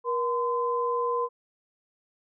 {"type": "tone pair together", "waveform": "sine", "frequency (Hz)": [477.9, 1024.4], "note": ["A#4", "C6"], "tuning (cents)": [43, -37], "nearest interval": "octave + minor second", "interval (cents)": 1320, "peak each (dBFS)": -27, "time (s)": [0.04, 1.29], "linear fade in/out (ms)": 50, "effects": []}